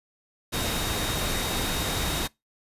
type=tone in noise; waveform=sine; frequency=3741 Hz; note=A#7; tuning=5 cents sharp; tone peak=-35 dBFS; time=0.52-2.28 s; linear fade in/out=20 ms; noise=pink; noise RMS=-28 dBFS; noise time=0.52-2.28 s; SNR=-10 dB; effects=noise-tail reverb RT60 0.2 s tail -24 dB re dry + resampled to 32000 Hz